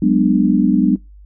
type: chord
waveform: sine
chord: G# half-diminished seventh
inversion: third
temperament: just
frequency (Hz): 186.89 / 207.7 / 249.2 / 299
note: F#3 / G#3 / B3 / D4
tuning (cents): +18 / 0 / +16 / +31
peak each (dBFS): -16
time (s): 0.02-0.96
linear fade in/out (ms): 5
effects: noise-tail reverb RT60 0.2 s tail -22 dB re dry + added 50 Hz sine -38 dBFS peak until 1.25 s